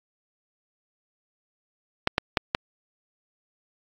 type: clicks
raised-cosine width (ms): 0.3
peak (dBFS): -4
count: 4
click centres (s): 2.074 / 2.181 / 2.372 / 2.549
effects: AAC 48 kbps